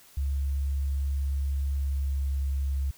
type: tone with pitch glide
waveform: sine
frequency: 69.3 to 68.7 Hz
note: C#2 to C#2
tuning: 0 to -15 cents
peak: -25 dBFS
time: 0.17-2.91 s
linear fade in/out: 5 ms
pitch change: -15 cents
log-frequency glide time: 1.76-2.15 s
effects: white hiss -55 dBFS RMS until 2.97 s